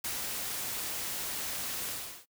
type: noise with ADSR envelope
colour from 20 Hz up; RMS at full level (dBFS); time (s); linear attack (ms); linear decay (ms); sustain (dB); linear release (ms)
white; -34; 0.04-2.26; 6; 98; -2; 380
effects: noise-tail reverb RT60 0.1 s tail -24 dB re dry